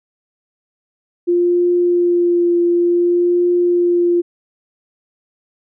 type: tone with vibrato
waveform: sine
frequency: 349.2 Hz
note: F4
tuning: in tune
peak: -11 dBFS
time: 1.27-4.22 s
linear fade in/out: 20 ms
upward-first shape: triangle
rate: 0.56 Hz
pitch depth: 17 cents each way
effects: none